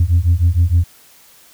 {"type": "beating tone pair", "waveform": "sine", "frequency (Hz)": [82.8, 89.3], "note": ["E2", "F2"], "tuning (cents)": [8, 39], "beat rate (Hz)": 6.5, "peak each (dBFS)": -12, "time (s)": [0, 0.84], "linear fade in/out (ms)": 5, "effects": ["tanh soft clip ceiling -6 dBFS", "white hiss -47 dBFS RMS until 1.53 s"]}